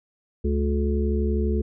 harmonic tone, 72 Hz, D2, 34 cents flat, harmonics 1 / 3 / 5 / 6, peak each -22 / -27 / -29 / -30 dBFS, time 0.44-1.62 s, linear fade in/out 10 ms, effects none

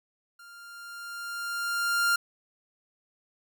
45% pulse tone with level ramp, 1396.9 Hz, F6, in tune, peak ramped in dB -48 to -21 dBFS, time 0.39-2.16 s, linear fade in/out 5 ms, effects none

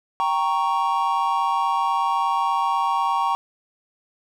triangle chord, G diminished, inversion none, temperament equal, 784 / 932.3 / 1108.7 Hz, G5 / Bb5 / Db6, 0 / 0 / 0 cents, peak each -23 / -21 / -21 dBFS, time 0.2-3.35 s, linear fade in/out 0 ms, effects none

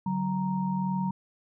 sine tone cluster, 146 / 188 / 932 Hz, D3 / F#3 / A#5, -10 / +28 / -1 cents, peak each -35 / -27 / -33 dBFS, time 0.06-1.11 s, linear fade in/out 5 ms, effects none

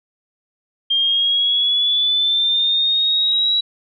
sine exponential sweep, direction up, 3194 to 3900 Hz, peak -14 dBFS, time 0.9-3.61 s, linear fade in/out 10 ms, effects none

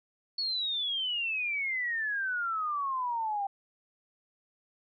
sine exponential sweep, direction down, 4435 to 782 Hz, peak -29 dBFS, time 0.38-3.47 s, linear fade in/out 5 ms, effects none

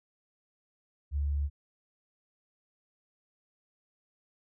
sine tone, 71.8 Hz, D2, 39 cents flat, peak -27 dBFS, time 1.11-1.5 s, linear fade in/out 50 ms, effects none

